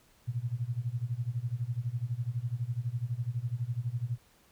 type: tone with tremolo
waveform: sine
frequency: 120 Hz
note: B2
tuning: 49 cents flat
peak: -27 dBFS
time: 0.27-4.18 s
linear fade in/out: 20 ms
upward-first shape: sine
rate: 12 Hz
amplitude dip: 90%
effects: pink hiss -64 dBFS RMS until 4.51 s